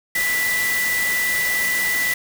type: tone in noise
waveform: sine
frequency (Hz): 1975.5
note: B6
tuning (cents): 0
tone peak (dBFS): -19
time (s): 0.15-2.14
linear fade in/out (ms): 5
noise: white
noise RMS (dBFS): -26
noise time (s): 0.15-2.14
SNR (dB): +4
effects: none